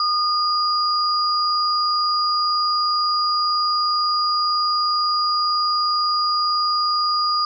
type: tone pair together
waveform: sine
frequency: 1220 / 4859 Hz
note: D#6 / D#8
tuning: -34 / -42 cents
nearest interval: 2 octaves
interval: 2392 cents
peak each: -19 / -21 dBFS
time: 0-7.45 s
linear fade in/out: 2 ms
effects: none